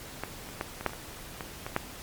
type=clicks; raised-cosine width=0.5 ms; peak=-16 / -29 / -15 / -22 / -10 / -27 / -25 / -20 / -20 / -10 dBFS; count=10; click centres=0.236 / 0.489 / 0.611 / 0.81 / 0.863 / 0.895 / 0.934 / 1.408 / 1.665 / 1.764 s; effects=pink hiss -44 dBFS RMS until 2.02 s + MP3 96 kbps